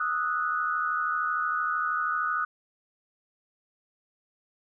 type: tone cluster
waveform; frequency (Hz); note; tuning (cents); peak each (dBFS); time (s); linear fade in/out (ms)
sine; 1235 / 1308 / 1473; D#6 / E6 / F#6; -13 / -14 / -8; -28 / -34 / -29; 0-2.45; 5
effects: none